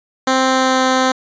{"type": "tone with pitch glide", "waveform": "10% pulse", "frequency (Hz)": [261.8, 259.5], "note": ["C4", "C4"], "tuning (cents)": [1, -14], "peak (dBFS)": -4, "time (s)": [0.27, 1.12], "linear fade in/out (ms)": 5, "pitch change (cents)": -15, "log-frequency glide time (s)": [0.46, 0.85], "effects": ["resampled to 16000 Hz"]}